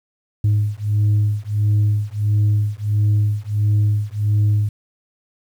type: beating tone pair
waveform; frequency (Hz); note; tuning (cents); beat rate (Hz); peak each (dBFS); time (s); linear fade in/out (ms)
sine; 103.83 / 105.33; G#2 / G#2; 0 / +25; 1.5; -16 / -16; 0.44-4.69; 5
effects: tanh soft clip ceiling -11 dBFS + 8-bit